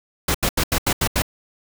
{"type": "noise bursts", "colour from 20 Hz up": "pink", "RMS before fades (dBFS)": -19, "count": 7, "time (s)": [0.28, 1.221], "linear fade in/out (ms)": 5, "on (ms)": 65, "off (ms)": 81, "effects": []}